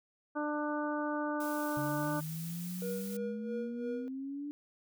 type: harmonic tone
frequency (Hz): 297.7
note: D4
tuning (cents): +24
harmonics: 1 / 2 / 3 / 4 / 5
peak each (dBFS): -35 / -38 / -40 / -41 / -42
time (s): 0.35-2.21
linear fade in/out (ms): 20
type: noise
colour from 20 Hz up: blue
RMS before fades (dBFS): -47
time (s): 1.4-3.17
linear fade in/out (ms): 5
type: exponential sweep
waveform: sine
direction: up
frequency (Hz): 137.4 to 293.7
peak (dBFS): -37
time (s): 1.77-4.51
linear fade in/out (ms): 0
type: tone with tremolo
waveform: triangle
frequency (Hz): 478.4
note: A#4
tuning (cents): +45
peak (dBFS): -33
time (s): 2.82-4.08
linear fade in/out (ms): 0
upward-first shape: sine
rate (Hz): 3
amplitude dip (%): 70
effects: none